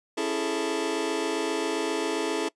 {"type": "chord", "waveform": "sawtooth", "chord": "A major seventh", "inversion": "first", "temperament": "just", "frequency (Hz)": [275, 330, 412.5, 440], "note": ["C#4", "E4", "G#4", "A4"], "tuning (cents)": [-14, 2, -12, 0], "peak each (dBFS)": [-30, -26, -28, -26], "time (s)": [0.17, 2.49], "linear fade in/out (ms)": 10, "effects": ["noise-tail reverb RT60 0.1 s tail -22 dB re dry", "resampled to 22050 Hz"]}